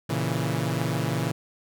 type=chord; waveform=sawtooth; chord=A# diminished; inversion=none; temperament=equal; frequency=116.54 / 138.59 / 164.81 Hz; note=A#2 / C#3 / E3; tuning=0 / 0 / 0 cents; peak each=-25 dBFS; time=0.09-1.32 s; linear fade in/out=10 ms; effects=none